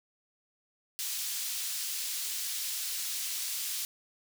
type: high-pass noise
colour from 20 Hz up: pink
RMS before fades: -35 dBFS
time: 0.99-3.85 s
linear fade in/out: 0 ms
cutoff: 4100 Hz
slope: 12 dB/octave
effects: none